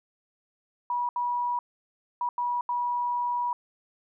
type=tone bursts at uneven times; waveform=sine; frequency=970 Hz; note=B5; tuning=31 cents flat; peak=-25 dBFS; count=5; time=0.9-1.09 / 1.16-1.59 / 2.21-2.29 / 2.38-2.61 / 2.69-3.53 s; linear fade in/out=2 ms; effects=none